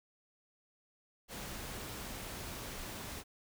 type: noise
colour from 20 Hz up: pink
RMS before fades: -44 dBFS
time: 1.28-3.24 s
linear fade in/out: 50 ms
effects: none